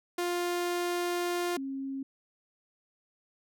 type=tone pair in turn; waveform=sawtooth / sine; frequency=351.2 / 270.5 Hz; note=F4 / C#4; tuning=+10 / -42 cents; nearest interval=perfect fourth; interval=452 cents; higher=first; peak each=-25 / -33 dBFS; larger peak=first; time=0.18-1.57 / 1.57-2.03 s; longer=first; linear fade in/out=5 ms; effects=none